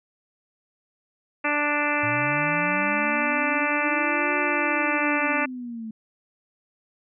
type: harmonic tone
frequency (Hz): 294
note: D4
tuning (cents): +2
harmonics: 1 / 2 / 3 / 4 / 5 / 6 / 7 / 8 / 9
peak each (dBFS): -30 / -30 / -30 / -30 / -30 / -30 / -30 / -30 / -30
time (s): 1.44-5.46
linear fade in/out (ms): 10
type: linear two-way sweep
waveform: sine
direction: up then down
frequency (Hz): 109.7 to 361.8 to 217.6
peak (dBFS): -31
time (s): 2.03-5.91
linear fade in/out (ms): 5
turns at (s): 4.38
effects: none